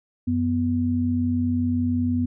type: tone pair together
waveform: sine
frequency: 92.55 / 246.9 Hz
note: F#2 / B3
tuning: +1 / 0 cents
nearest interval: octave + perfect fourth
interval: 1699 cents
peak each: -25 / -21 dBFS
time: 0.27-2.26 s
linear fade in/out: 10 ms
effects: none